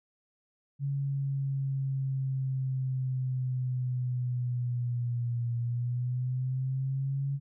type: linear two-way sweep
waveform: sine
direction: down then up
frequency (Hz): 140 to 118.3 to 140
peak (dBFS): -28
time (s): 0.79-7.4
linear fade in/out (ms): 50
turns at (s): 5.57
effects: none